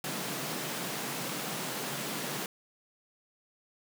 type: high-pass noise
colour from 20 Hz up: pink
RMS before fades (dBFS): -36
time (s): 0.04-2.46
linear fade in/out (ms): 2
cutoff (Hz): 130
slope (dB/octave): 96
effects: none